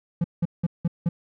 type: tone bursts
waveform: triangle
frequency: 170 Hz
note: F3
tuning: 46 cents flat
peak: -17 dBFS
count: 5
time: 0.21-1.09 s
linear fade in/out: 5 ms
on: 32 ms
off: 180 ms
effects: none